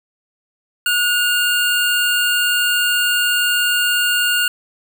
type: tone pair together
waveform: square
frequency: 1451.8 / 2803 Hz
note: F#6 / F7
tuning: -33 / +6 cents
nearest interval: major seventh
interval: 1139 cents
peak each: -18 dBFS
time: 0.86-4.48 s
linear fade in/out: 2 ms
effects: none